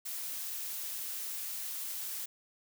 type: noise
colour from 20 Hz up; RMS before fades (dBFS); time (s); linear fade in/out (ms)
blue; -39; 0.05-2.26; 10
effects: none